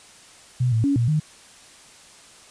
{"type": "tone with pitch steps", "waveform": "sine", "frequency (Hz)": [124.8, 112.2, 280.9, 118.1, 153.6], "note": ["B2", "A2", "C#4", "A#2", "D#3"], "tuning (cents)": [19, 34, 23, 23, -22], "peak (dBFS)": -17, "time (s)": [0.6, 1.2], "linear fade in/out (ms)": 10, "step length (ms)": 120, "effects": ["white hiss -48 dBFS RMS until 2.5 s", "resampled to 22050 Hz"]}